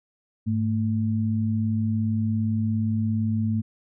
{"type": "tone pair together", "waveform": "sine", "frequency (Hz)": [104.42, 221.8], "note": ["G#2", "A3"], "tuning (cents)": [10, 14], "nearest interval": "octave + minor second", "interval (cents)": 1304, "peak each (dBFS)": -24, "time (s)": [0.46, 3.62], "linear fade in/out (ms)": 20, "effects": []}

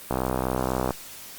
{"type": "click train", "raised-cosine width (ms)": 1, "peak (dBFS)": -10, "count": 52, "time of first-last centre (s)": [0.11, 0.907], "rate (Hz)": 64, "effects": ["white hiss -42 dBFS RMS until 1.38 s", "Opus 32 kbps"]}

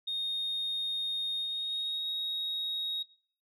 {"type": "tone with pitch glide", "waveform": "sine", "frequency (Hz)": [3700, 3769], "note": ["A#7", "A#7"], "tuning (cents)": [-14, 18], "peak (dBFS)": -30, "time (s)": [0.07, 3.03], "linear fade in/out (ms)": 10, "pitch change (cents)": 32, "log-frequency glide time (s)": [1.36, 2.09], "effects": ["noise-tail reverb RT60 0.5 s tail -21 dB re dry", "tanh soft clip ceiling -28 dBFS"]}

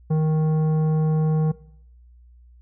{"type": "tone with tanh clipping", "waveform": "triangle", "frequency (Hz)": 156.2, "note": "D#3", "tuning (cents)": 7, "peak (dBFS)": -19, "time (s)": [0.1, 1.52], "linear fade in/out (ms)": 10, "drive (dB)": 15, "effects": ["noise-tail reverb RT60 0.7 s tail -20 dB re dry", "added 60 Hz sine -47 dBFS peak until 2.61 s"]}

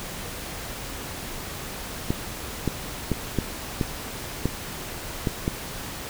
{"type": "clicks", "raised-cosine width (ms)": 3, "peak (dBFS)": -9, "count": 8, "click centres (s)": [2.105, 2.677, 3.117, 3.387, 3.812, 4.456, 5.272, 5.479], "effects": ["pink hiss -35 dBFS RMS until 6.09 s"]}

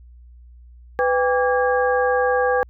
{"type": "tone cluster", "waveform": "sine", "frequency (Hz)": [499.1, 798, 1158, 1632], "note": ["B4", "G5", "D6", "G#6"], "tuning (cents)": [18, 31, -25, -31], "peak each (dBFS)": [-18, -22, -27, -24], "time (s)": [0.99, 2.63], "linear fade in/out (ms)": 0, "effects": ["added 60 Hz sine -42 dBFS peak until 2.69 s"]}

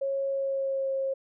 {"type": "tone with pitch glide", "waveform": "sine", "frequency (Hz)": [547, 538.2], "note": ["C#5", "C5"], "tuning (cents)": [-23, 49], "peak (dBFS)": -26, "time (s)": [0.01, 1.14], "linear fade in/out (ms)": 10, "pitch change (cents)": -28, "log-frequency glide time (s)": [0.29, 0.9], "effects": []}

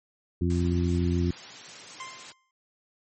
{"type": "harmonic tone", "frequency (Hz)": 87.2, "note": "F2", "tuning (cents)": -2, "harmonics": [1, 2, 3, 4], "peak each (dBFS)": [-25, -28, -30, -31], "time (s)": [0.41, 1.31], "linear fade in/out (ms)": 5}
{"type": "high-pass noise", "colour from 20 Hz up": "white", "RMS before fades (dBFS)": -43, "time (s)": [0.5, 2.32], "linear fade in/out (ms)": 0, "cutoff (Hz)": 100, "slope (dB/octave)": 96}
{"type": "tone with exponential decay", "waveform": "25% pulse", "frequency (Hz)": 1046.5, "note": "C6", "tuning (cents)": 0, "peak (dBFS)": -31, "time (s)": [2, 2.51], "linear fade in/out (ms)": 2, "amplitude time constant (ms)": 110}
{"effects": ["MP3 32 kbps"]}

